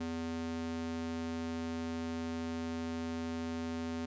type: tone with high-pass filter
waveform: square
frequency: 82.41 Hz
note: E2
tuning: in tune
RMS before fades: -38 dBFS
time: 0-4.06 s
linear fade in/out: 10 ms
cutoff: 180 Hz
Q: 8.8
effects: resampled to 16000 Hz